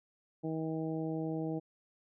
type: harmonic tone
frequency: 159.5 Hz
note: D#3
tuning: 43 cents sharp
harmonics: 1 / 2 / 3 / 4 / 5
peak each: -38 / -36 / -41 / -45 / -48 dBFS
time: 0.43-1.6 s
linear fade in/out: 20 ms
effects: none